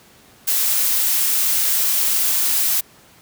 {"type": "noise", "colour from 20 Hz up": "blue", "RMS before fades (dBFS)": -18, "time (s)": [0.47, 2.81], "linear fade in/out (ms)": 10, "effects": ["pink hiss -49 dBFS RMS until 3.21 s", "high-pass 80 Hz 12 dB/octave"]}